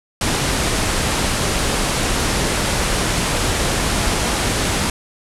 pink low-pass noise, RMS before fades -19 dBFS, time 0.21-4.9 s, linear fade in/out 2 ms, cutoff 11000 Hz, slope 48 dB/octave, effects none

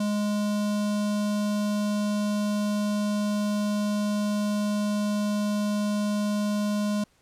square tone with notch filter, 207.7 Hz, G#3, in tune, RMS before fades -26 dBFS, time 0-7.04 s, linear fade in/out 5 ms, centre 2000 Hz, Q 1.3, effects pink hiss -64 dBFS RMS until 7.21 s + low-pass 11000 Hz 12 dB/octave

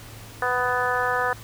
harmonic tone, 248.7 Hz, B3, 12 cents sharp, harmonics 2 / 3 / 4 / 5 / 6 / 7, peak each -28 / -28 / -28 / -28 / -28 / -28 dBFS, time 0.42-1.33 s, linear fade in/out 2 ms, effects added 110 Hz sine -43 dBFS peak until 1.43 s + pink hiss -44 dBFS RMS until 1.43 s

